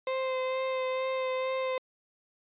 35% pulse tone with vibrato, 520 Hz, C5, 11 cents flat, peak -27 dBFS, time 0.07-1.78 s, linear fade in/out 2 ms, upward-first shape sine, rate 2.2 Hz, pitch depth 15 cents each way, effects resampled to 8000 Hz

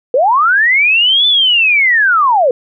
sine linear two-way sweep, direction up then down, 467.3 to 3532 to 467.3 Hz, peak -7 dBFS, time 0.14-2.51 s, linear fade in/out 2 ms, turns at 1.27 s, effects none

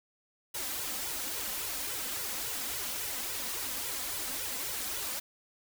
white noise with flanger, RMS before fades -36 dBFS, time 0.54-5.2 s, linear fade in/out 10 ms, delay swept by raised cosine 2 to 4 ms, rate 3.6 Hz, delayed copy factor +1, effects none

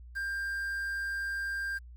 triangle tone with quantisation, 1592 Hz, G6, 26 cents sharp, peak -30 dBFS, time 0.15-1.79 s, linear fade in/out 20 ms, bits 9, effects added 60 Hz sine -46 dBFS peak until 1.96 s

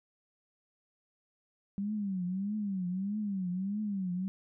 sine tone with vibrato, 194.9 Hz, G3, 10 cents flat, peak -31 dBFS, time 1.78-4.28 s, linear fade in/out 0 ms, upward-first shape triangle, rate 1.6 Hz, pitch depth 180 cents each way, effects none

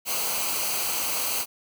white noise with comb filter, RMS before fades -27 dBFS, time 0.05-1.46 s, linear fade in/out 50 ms, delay 0.56 ms, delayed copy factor -0.65, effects none

